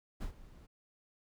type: noise with ADSR envelope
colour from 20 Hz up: brown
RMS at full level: -37 dBFS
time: 0.2-0.67 s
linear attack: 19 ms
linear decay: 99 ms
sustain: -17 dB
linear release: 18 ms
effects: none